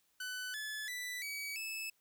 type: tone with pitch steps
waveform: sawtooth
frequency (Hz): 1500 / 1723 / 1979.3 / 2274 / 2612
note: F#6 / A6 / B6 / C#7 / E7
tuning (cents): +23 / -37 / +3 / +44 / -17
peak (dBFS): -36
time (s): 0.2-1.9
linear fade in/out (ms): 5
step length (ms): 340
effects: white hiss -75 dBFS RMS until 2 s